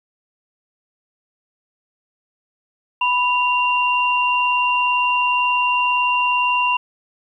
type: tone pair together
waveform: sine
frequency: 988.2 / 2771 Hz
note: B5 / F7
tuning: +1 / -14 cents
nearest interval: octave + tritone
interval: 1785 cents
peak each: -17 / -19 dBFS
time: 3.01-6.77 s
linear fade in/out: 5 ms
effects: 9-bit